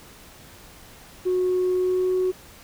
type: tone with pitch glide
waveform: sine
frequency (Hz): 366 to 369.6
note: F#4 to F#4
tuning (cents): -19 to -2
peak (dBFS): -18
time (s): 1.25-2.32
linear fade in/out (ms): 20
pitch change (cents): +17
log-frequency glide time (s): 1.72-2.15
effects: tanh soft clip ceiling -16 dBFS + pink hiss -47 dBFS RMS until 2.63 s